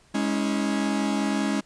45% pulse chord, C# minor, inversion second, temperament equal with one note detuned, 207.7 / 277.2 / 322.7 Hz, G#3 / C#4 / E4, 0 / 0 / -37 cents, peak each -26 / -27 / -31 dBFS, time 0.14-1.61 s, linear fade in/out 10 ms, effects pink hiss -58 dBFS RMS until 1.65 s + resampled to 22050 Hz

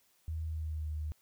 sine tone with pitch glide, 79.8 to 76.59 Hz, D#2 to D#2, +44 to -27 cents, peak -34 dBFS, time 0.28-1.12 s, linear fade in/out 0 ms, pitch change -71 cents, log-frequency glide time 0.44-0.91 s, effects white hiss -70 dBFS RMS until 1.21 s

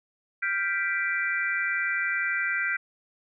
sine chord, G dominant seventh, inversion third, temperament equal, 1396.9 / 1568 / 1975.5 / 2349 Hz, F6 / G6 / B6 / D7, 0 / 0 / 0 / 0 cents, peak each -32 / -29 / -29 / -32 dBFS, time 0.42-2.77 s, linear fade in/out 10 ms, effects none

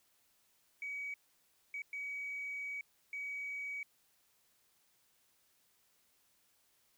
sine tone bursts at uneven times, 2267 Hz, C#7, 38 cents sharp, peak -38 dBFS, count 4, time 0.82-1.14 / 1.74-1.82 / 1.93-2.81 / 3.13-3.83 s, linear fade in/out 2 ms, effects tanh soft clip ceiling -34 dBFS + white hiss -73 dBFS RMS until 6.97 s

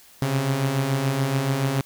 sawtooth beating tone pair, 130 / 137 Hz, C3 / C#3, -11 / -20 cents, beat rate 7 Hz, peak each -24 / -18 dBFS, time 0.22-1.81 s, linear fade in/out 2 ms, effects white hiss -51 dBFS RMS until 1.85 s

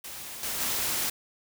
white noise with level steps, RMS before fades -40 / -32 / -29 dBFS, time 0.04-1.1 s, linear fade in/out 5 ms, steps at 0.43 / 0.6 s, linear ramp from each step 2 ms, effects none

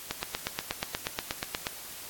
click train, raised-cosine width 0.2 ms, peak -12 dBFS, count 14, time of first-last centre 0.11-1.669 s, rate 8.34 Hz, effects white hiss -43 dBFS RMS until 2.09 s + AAC 64 kbps

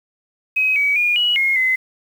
sine tone with pitch steps, 2535 / 2273 / 2431 / 2921 / 2150 / 2044 Hz, D#7 / C#7 / D#7 / F#7 / C7 / C7, +32 / +43 / -41 / -23 / +47 / -41 cents, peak -14 dBFS, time 0.56-1.76 s, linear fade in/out 10 ms, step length 200 ms, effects 7-bit

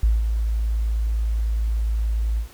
sine tone with ADSR envelope, 55 Hz, A1, in tune, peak -13 dBFS, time 0.03-2.48 s, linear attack 4 ms, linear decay 190 ms, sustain -6 dB, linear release 100 ms, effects pink hiss -48 dBFS RMS until 2.53 s

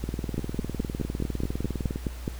two click trains, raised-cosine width 3 ms, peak -17 / -14 dBFS, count 39 / 10, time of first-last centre 0.04-1.959 / 0.38-2.279 s, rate 19.8 / 4.74 Hz, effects added 60 Hz sine -35 dBFS peak until 2.39 s + pink hiss -47 dBFS RMS until 2.39 s

